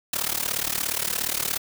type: noise with amplitude modulation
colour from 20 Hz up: white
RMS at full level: -23 dBFS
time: 0.13-1.58 s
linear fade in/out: 5 ms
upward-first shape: sine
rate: 37.1 Hz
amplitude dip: 90%
effects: none